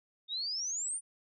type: exponential sweep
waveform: sine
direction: up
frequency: 3628 to 9397 Hz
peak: -33 dBFS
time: 0.28-1.01 s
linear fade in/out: 50 ms
effects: none